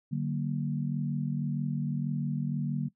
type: chord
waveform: sine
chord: D augmented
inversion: none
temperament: equal with one note detuned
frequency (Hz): 146.83 / 188.67 / 233.1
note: D3 / F#3 / A#3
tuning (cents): 0 / +34 / 0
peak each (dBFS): -30 / -35 / -34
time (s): 0.11-2.89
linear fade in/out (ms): 20
effects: noise-tail reverb RT60 0.1 s tail -19 dB re dry